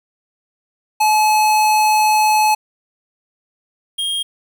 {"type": "tone pair in turn", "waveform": "square", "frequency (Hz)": [857, 3236], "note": ["A5", "G#7"], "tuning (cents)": [-46, -46], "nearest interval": "octave + major seventh", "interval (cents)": 2300, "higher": "second", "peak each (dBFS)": [-12, -19], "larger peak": "first", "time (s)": [[1, 2.55], [3.98, 4.23]], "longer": "first", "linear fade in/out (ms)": 10, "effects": ["8-bit"]}